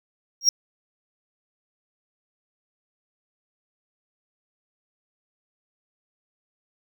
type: tone with exponential growth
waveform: triangle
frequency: 5600 Hz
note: F8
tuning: 4 cents sharp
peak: -8 dBFS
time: 0.41-0.49 s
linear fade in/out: 2 ms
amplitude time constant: 17 ms
effects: none